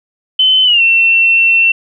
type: tone with pitch glide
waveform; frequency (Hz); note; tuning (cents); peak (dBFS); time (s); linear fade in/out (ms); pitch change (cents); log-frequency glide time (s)
sine; 3051 to 2702; G7 to E7; -48 to +42; -6; 0.39-1.72; 5; -210; 0.64-0.82
effects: none